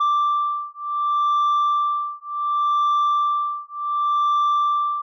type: beating tone pair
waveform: sine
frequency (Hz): 1174.7 / 1175.38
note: D6 / D6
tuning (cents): 0 / +1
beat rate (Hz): 0.68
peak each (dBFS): -19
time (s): 0-5.02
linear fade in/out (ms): 10
effects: tanh soft clip ceiling -15 dBFS